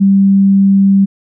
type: tone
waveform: sine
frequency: 196 Hz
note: G3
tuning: in tune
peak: -5 dBFS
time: 0-1.06 s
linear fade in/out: 20 ms
effects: none